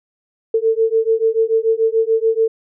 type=beating tone pair; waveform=sine; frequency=444.8 / 451.7 Hz; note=A4 / A4; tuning=+19 / +45 cents; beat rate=6.9 Hz; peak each=-16 dBFS; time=0.54-2.48 s; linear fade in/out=5 ms; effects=none